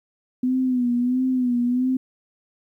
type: tone with vibrato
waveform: sine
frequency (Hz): 250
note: B3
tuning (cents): +21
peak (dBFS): -18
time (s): 0.43-1.97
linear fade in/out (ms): 5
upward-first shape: sine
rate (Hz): 1.5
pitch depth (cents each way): 63
effects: 10-bit